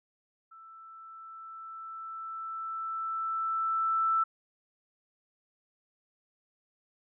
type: tone with level ramp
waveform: sine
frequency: 1325 Hz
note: E6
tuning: 9 cents sharp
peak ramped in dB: -49 to -23 dBFS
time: 0.51-4.24 s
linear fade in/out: 10 ms
effects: none